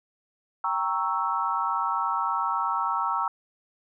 sine chord, G diminished seventh, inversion none, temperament equal, 784 / 932.3 / 1108.7 / 1318.5 Hz, G5 / Bb5 / Db6 / Fb6, 0 / 0 / 0 / 0 cents, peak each -33 / -28 / -30 / -28 dBFS, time 0.64-3.28 s, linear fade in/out 2 ms, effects none

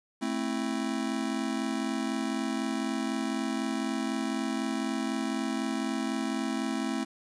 square chord, A minor, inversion none, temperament just, 220 / 264 / 330 Hz, A3 / C4 / E4, 0 / +16 / +2 cents, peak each -34 / -33 / -36 dBFS, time 0.21-7.05 s, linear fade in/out 20 ms, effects resampled to 22050 Hz + 9-bit

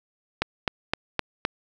click train, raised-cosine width 0.3 ms, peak -6 dBFS, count 5, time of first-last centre 0.42-1.451 s, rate 3.88 Hz, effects none

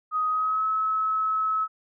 sine tone with pitch glide, 1253 to 1292 Hz, D#6 to E6, +12 to -35 cents, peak -22 dBFS, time 0.11-1.68 s, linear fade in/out 50 ms, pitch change +53 cents, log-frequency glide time 0.29-0.65 s, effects none

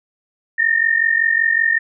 sine tone pair together, 1800 / 1845.3 Hz, A6 / A#6, +39 / -18 cents, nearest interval unison, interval 43 cents, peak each -16 dBFS, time 0.58-1.79 s, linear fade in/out 10 ms, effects none

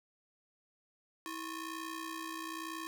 sawtooth ring-modulated tone, 711 Hz, F5, 31 cents sharp, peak -33 dBFS, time 1.26-2.87 s, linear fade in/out 0 ms, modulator 386 Hz, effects none

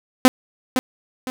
sawtooth tone with echo, 256.2 Hz, C4, 36 cents flat, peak -3 dBFS, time 0.25-0.28 s, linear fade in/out 0 ms, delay 510 ms, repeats 2, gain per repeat -9 dB, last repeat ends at 1.3 s, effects none

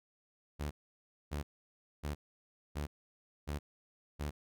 sawtooth tone bursts, 73.42 Hz, D2, in tune, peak -32 dBFS, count 6, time 0.59-4.31 s, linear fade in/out 20 ms, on 120 ms, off 600 ms, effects none

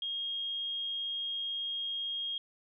sine tone, 3251 Hz, G#7, 38 cents flat, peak -33 dBFS, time 0.02-2.38 s, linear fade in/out 2 ms, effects none

